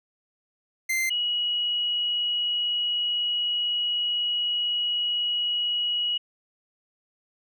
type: tone pair in turn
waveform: 45% pulse / sine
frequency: 2083 / 2911 Hz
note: C7 / F#7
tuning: -8 / -29 cents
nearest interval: tritone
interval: 579 cents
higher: second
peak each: -23 dBFS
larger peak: neither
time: 0.89-1.1 / 1.1-6.18 s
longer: second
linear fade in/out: 10 ms
effects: none